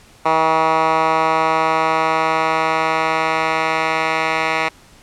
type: tone with band-pass filter sweep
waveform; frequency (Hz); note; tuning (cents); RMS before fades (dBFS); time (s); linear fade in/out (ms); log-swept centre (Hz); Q
10% pulse; 160; D#3; +49; -17; 0.25-4.69; 10; 1100 to 1800; 1.8
effects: pink hiss -47 dBFS RMS until 5.02 s + low-pass 10000 Hz 12 dB/octave